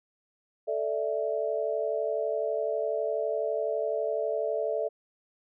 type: chord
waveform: sine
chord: A suspended fourth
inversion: none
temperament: equal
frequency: 440 / 587.3 / 659.3 Hz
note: A4 / D5 / E5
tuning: 0 / 0 / 0 cents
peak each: -31 dBFS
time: 0.67-4.89 s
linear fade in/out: 20 ms
effects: none

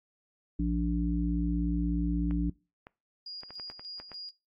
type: harmonic tone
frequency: 58.3 Hz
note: A#1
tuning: 1 cent sharp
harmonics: 1 / 3 / 5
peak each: -30 / -31 / -31 dBFS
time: 0.59-2.5 s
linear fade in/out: 5 ms
type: clicks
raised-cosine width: 0.5 ms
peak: -31 dBFS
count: 9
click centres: 2.31 / 2.869 / 3.434 / 3.506 / 3.598 / 3.7 / 3.795 / 4 / 4.117 s
type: tone with tremolo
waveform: sine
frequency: 4856 Hz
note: D#8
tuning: 43 cents flat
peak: -39 dBFS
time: 3.26-4.31 s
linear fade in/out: 5 ms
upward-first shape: square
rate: 3.4 Hz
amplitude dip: 60%
effects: noise-tail reverb RT60 0.3 s tail -23 dB re dry + AAC 48 kbps

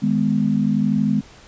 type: chord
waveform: sine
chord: G# minor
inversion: second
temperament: equal with one note detuned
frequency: 155.56 / 207.7 / 248.9 Hz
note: D#3 / G#3 / B3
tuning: 0 / 0 / +14 cents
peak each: -23 / -18 / -21 dBFS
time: 0.02-1.21 s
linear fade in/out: 10 ms
effects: pink hiss -46 dBFS RMS until 1.47 s + resampled to 16000 Hz

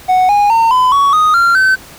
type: tone with pitch steps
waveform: triangle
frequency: 740 / 821.1 / 911 / 1010.9 / 1121.6 / 1244.5 / 1380.9 / 1532.2 Hz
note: F#5 / G#5 / A#5 / B5 / C#6 / D#6 / F6 / G6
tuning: 0 / -20 / -40 / +40 / +20 / 0 / -20 / -40 cents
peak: -5 dBFS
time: 0.08-1.76 s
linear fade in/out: 20 ms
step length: 210 ms
effects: pink hiss -36 dBFS RMS until 1.98 s

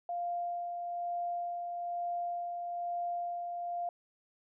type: tone with tremolo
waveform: sine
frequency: 698 Hz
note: F5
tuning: 1 cent flat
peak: -32 dBFS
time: 0.09-3.89 s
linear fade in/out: 2 ms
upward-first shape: sine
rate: 1.1 Hz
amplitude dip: 35%
effects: none

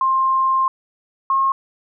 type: tone pair in turn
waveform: sine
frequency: 1057 / 1078 Hz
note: C6 / C#6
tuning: +17 / -49 cents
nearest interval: unison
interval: 34 cents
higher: second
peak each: -14 dBFS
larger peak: neither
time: 0.01-0.68 / 1.3-1.52 s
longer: first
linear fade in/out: 2 ms
effects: none

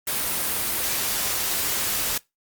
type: noise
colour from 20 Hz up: white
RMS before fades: -25 dBFS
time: 0.07-2.18 s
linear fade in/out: 5 ms
effects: noise-tail reverb RT60 0.2 s tail -22 dB re dry + Opus 32 kbps

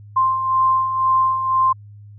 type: beating tone pair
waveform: sine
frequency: 1046.5 / 1048.5 Hz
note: C6 / C6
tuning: 0 / +3 cents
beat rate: 2 Hz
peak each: -23 / -15 dBFS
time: 0.16-1.73 s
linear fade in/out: 10 ms
effects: added 103 Hz sine -38 dBFS peak until 2.18 s

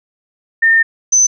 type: tone pair in turn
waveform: sine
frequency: 1815 / 6105 Hz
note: A#6 / G8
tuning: -47 / -47 cents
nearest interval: octave + major sixth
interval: 2100 cents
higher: second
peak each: -7 dBFS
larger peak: neither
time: 0.62-0.83 / 1.12-1.27 s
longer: first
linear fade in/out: 10 ms
effects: none

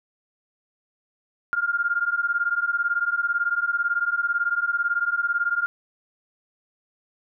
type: beating tone pair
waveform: sine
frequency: 1396.9 / 1414.9 Hz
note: F6 / F6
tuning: 0 / +22 cents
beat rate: 18 Hz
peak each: -24 dBFS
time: 1.53-5.66 s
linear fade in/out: 0 ms
effects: none

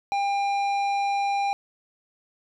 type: tone with tanh clipping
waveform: sine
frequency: 800 Hz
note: G5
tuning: 35 cents sharp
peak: -24 dBFS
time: 0.12-1.53 s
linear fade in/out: 0 ms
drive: 12 dB
effects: none

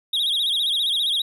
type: tone with vibrato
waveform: triangle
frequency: 3520 Hz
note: A7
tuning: in tune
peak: -18 dBFS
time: 0.13-1.22 s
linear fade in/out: 5 ms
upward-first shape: sine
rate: 15 Hz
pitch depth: 160 cents each way
effects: none

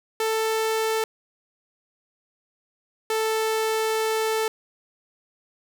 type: tone pair in turn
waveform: sawtooth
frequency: 442.2 / 440.6 Hz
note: A4 / A4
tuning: +9 / +2 cents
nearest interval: unison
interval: 7 cents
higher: first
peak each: -18 / -18 dBFS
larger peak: neither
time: 0.2-1.04 / 3.1-4.48 s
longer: second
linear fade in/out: 2 ms
effects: none

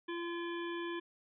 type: harmonic tone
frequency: 342.3 Hz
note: F4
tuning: 35 cents flat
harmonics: 1 / 3 / 5 / 7 / 9 / 10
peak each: -38 / -45 / -46 / -52 / -53 / -53 dBFS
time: 0.08-1 s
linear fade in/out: 10 ms
effects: none

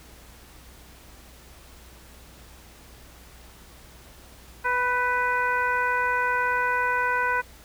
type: harmonic tone with a mistuned harmonic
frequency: 493.9 Hz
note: B4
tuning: in tune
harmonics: 1 / 2 / 3 / 4 / 5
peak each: -32 / -25 / -25 / -32 / -35 dBFS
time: 4.64-7.42 s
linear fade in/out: 20 ms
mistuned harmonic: 3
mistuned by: +21 cents
effects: added 60 Hz sine -50 dBFS peak until 7.64 s + pink hiss -50 dBFS RMS until 7.64 s

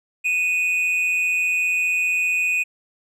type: tone pair together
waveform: triangle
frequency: 2489 / 2664 Hz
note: D#7 / E7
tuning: 0 / +18 cents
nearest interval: minor second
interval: 118 cents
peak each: -17 / -26 dBFS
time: 0.24-2.64 s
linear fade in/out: 20 ms
effects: none

